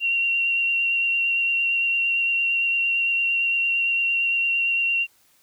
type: tone with vibrato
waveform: sine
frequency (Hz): 2751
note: F7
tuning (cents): -27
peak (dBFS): -19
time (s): 0-5.07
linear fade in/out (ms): 50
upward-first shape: sine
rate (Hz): 8.8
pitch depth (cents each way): 15
effects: white hiss -60 dBFS RMS until 5.42 s